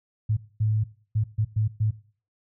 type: tone bursts at uneven times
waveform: sine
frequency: 108 Hz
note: A2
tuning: 32 cents flat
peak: -20 dBFS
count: 6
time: 0.29-0.37 / 0.6-0.84 / 1.15-1.24 / 1.38-1.45 / 1.56-1.68 / 1.8-1.91 s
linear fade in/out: 10 ms
effects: noise-tail reverb RT60 0.4 s tail -17 dB re dry